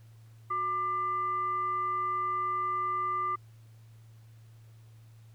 sine tone with frequency modulation, 1190 Hz, D6, 22 cents sharp, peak -28 dBFS, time 0.5-3.36 s, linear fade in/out 10 ms, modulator 823 Hz, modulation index 0.31, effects added 112 Hz sine -51 dBFS peak until 5.34 s + pink hiss -67 dBFS RMS until 5.34 s

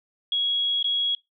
sine tone with dropouts, 3322 Hz, G#7, in tune, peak -21 dBFS, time 0.32-1.15 s, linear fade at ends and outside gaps 2 ms, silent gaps 0.828-0.843 s, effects noise-tail reverb RT60 0.2 s tail -24 dB re dry

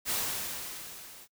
white noise with level ramp, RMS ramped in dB -29 to -51 dBFS, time 0.05-1.28 s, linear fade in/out 50 ms, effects noise-tail reverb RT60 0.1 s tail -25 dB re dry

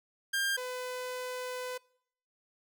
sawtooth tone pair in turn, 1600 / 502.9 Hz, G6 / B4, +35 / +31 cents, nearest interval octave + minor sixth, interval 2004 cents, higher first, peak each -25 / -32 dBFS, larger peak first, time 0.33-0.57 / 0.57-1.78 s, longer second, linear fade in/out 10 ms, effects noise-tail reverb RT60 0.7 s tail -25 dB re dry

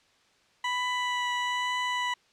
20% pulse tone with vibrato, 987.8 Hz, B5, in tune, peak -22 dBFS, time 0.64-2.14 s, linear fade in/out 5 ms, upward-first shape triangle, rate 1.1 Hz, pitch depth 12 cents each way, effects white hiss -64 dBFS RMS until 2.32 s + low-pass 5000 Hz 12 dB/octave

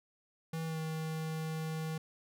square tone with pitch glide, 162 to 158.85 Hz, E3 to D#3, -30 to +36 cents, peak -36 dBFS, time 0.53-1.98 s, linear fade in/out 5 ms, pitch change -34 cents, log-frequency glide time 0.65-0.79 s, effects none

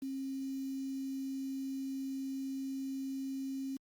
sine tone with quantisation, 268.7 Hz, C4, 46 cents sharp, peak -36 dBFS, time 0.02-3.77 s, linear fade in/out 5 ms, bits 9, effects Opus 32 kbps

